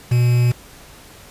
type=tone with quantisation; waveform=triangle; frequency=121.7 Hz; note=B2; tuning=25 cents flat; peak=-10 dBFS; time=0.11-0.52 s; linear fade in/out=10 ms; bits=5; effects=pink hiss -43 dBFS RMS until 1.3 s + resampled to 32000 Hz